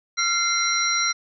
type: tone cluster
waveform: sine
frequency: 1373 / 2102 / 4053 / 5700 Hz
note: F6 / C7 / B7 / F8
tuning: -30 / +7 / +44 / +34 cents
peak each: -25 dBFS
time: 0.17-1.13 s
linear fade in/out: 20 ms
effects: none